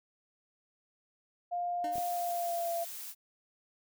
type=tone with pitch glide; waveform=sine; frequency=704 to 680 Hz; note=F5 to F5; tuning=+14 to -46 cents; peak=-31 dBFS; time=1.51-2.85 s; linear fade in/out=20 ms; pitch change=-60 cents; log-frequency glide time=2.12-2.71 s
type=tone with exponential decay; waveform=25% pulse; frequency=304.7 Hz; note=D#4; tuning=36 cents flat; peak=-34 dBFS; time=1.84-2.14 s; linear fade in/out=2 ms; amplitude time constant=64 ms
type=noise; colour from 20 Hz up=blue; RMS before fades=-43 dBFS; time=1.91-3.15 s; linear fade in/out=50 ms
type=clicks; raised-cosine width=2 ms; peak=-33 dBFS; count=2; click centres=1.957 / 1.982 s
effects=none